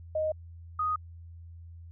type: tone pair in turn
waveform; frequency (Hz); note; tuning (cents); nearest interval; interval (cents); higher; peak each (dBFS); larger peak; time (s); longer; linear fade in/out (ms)
sine; 622.3 / 1244.6; D#5 / D#6; 0 / 0; octave; 1200; second; -26; neither; 0.15-0.32 / 0.79-0.96; neither; 5
effects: added 84 Hz sine -44 dBFS peak until 1.91 s